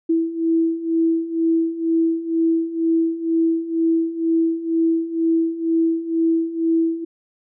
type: beating tone pair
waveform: sine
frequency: 327.2 / 329.3 Hz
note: E4 / E4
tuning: -13 / -2 cents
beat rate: 2.1 Hz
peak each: -22 / -18 dBFS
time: 0.09-7.05 s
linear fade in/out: 10 ms
effects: none